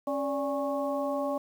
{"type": "harmonic tone with a mistuned harmonic", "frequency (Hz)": 274.5, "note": "C#4", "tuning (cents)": -17, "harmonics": [1, 2, 3, 4], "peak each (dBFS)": [-33, -30, -37, -37], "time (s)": [0.07, 1.38], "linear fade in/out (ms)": 5, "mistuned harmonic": 2, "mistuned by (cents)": 92, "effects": ["9-bit"]}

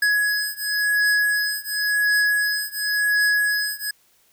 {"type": "beating tone pair", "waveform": "square", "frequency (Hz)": [1676, 1676.93], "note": ["G#6", "G#6"], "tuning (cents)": [15, 16], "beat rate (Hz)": 0.93, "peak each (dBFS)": [-22, -23], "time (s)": [0.02, 3.91], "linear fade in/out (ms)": 5, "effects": ["white hiss -60 dBFS RMS until 4.32 s"]}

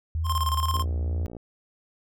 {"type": "tone with vibrato", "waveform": "sine", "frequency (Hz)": 78.9, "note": "D#2", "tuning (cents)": 25, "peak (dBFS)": -24, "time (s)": [0.15, 1.26], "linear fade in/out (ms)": 0, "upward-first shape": "triangle", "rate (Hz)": 2.1, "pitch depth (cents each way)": 67}
{"type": "tone with tremolo", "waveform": "square", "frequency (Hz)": 1057, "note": "C6", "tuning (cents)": 17, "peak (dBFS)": -24, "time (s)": [0.24, 0.85], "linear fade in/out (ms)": 50, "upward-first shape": "square", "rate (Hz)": 18, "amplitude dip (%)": 70}
{"type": "click train", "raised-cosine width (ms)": 2, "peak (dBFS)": -26, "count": 38, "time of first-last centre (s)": [0.74, 1.367], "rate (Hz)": 59}
{"effects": []}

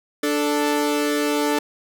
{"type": "tone pair together", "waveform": "sawtooth", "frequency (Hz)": [293.7, 440], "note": ["D4", "A4"], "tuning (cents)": [0, 0], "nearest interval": "perfect fifth", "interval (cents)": 700, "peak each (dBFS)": [-17, -19], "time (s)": [0.23, 1.59], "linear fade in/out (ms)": 5, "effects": []}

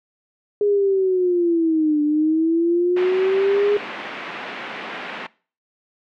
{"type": "linear two-way sweep", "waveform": "sine", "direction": "down then up", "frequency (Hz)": [415.3, 295.3, 415.3], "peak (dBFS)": -15, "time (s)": [0.61, 3.77], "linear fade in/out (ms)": 2, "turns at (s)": 2.02}
{"type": "band-pass noise", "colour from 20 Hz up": "white", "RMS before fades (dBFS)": -32, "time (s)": [2.96, 5.27], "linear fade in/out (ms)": 10, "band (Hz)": [190, 2600], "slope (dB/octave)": 24}
{"effects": ["noise-tail reverb RT60 0.4 s tail -22 dB re dry"]}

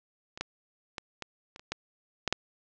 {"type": "clicks", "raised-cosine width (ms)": 0.2, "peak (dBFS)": [-25, -14, -18, -19, -27, -30, -14, -11, -8], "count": 9, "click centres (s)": [0.375, 0.41, 0.982, 1.223, 1.561, 1.595, 1.72, 2.277, 2.326], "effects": ["low-pass 7000 Hz 12 dB/octave"]}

